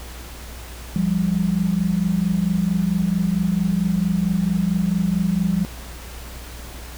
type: tone pair together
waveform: sine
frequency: 173.2 / 197.66 Hz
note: F3 / G3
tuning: -14 / +15 cents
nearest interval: major second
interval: 229 cents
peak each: -20 dBFS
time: 0.96-5.65 s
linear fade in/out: 0 ms
effects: added 60 Hz sine -35 dBFS peak until 6.97 s + pink hiss -39 dBFS RMS until 6.97 s